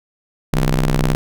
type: ring-modulated tone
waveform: sawtooth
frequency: 63.8 Hz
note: C2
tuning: 43 cents flat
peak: -7 dBFS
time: 0.53-1.15 s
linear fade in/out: 0 ms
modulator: 86.1 Hz
effects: none